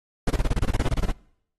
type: noise bursts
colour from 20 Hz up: brown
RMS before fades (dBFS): -20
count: 15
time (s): 0.27-1.115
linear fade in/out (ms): 5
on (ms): 33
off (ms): 25
effects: noise-tail reverb RT60 0.7 s tail -23 dB re dry + AAC 32 kbps